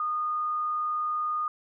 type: tone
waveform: sine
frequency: 1227 Hz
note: D#6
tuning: 25 cents flat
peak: -26 dBFS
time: 0-1.48 s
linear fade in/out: 2 ms
effects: none